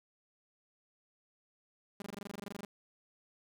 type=tone bursts; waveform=sawtooth; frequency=201.9 Hz; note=G#3; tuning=49 cents flat; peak=-37 dBFS; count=16; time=2-2.65 s; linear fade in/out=2 ms; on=20 ms; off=22 ms; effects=none